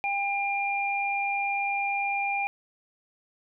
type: tone pair together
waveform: sine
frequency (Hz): 800 / 2397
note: G5 / D7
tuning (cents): +35 / +35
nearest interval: octave + perfect fifth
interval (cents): 1900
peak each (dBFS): -28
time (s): 0.04-2.47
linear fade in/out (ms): 0
effects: none